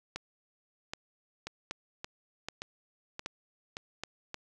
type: two click trains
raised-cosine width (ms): 0.2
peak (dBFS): -21 / -19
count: 6 / 6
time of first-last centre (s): 1.47-4.344 / 0.16-4.036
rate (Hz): 1.74 / 1.29
effects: none